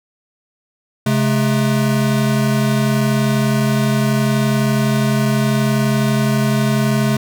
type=tone pair together; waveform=square; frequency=134.87 / 214.1 Hz; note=C#3 / A3; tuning=-47 / -47 cents; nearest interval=minor sixth; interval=800 cents; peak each=-17 dBFS; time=1.06-7.17 s; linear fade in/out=5 ms; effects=none